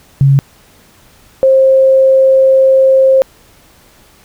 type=tone pair in turn; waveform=sine; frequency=137.8 / 530.9 Hz; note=C#3 / C5; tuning=-10 / +25 cents; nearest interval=octave + major seventh; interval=2335 cents; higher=second; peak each=-4 dBFS; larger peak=neither; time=0.21-0.39 / 1.43-3.22 s; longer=second; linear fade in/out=0 ms; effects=pink hiss -45 dBFS RMS until 4.24 s